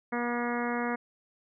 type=harmonic tone; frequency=240 Hz; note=B3; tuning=49 cents flat; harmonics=1 / 2 / 3 / 4 / 5 / 6 / 7 / 8 / 9; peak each=-32 / -35 / -37 / -38 / -39 / -40 / -40 / -41 / -42 dBFS; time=0.12-0.96 s; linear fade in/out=10 ms; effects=none